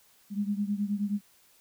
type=beating tone pair; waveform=sine; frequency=201.5 / 211 Hz; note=G3 / G#3; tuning=+48 / +28 cents; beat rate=9.5 Hz; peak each=-29 / -32 dBFS; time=0.3-1.21 s; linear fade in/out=50 ms; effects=white hiss -62 dBFS RMS until 1.6 s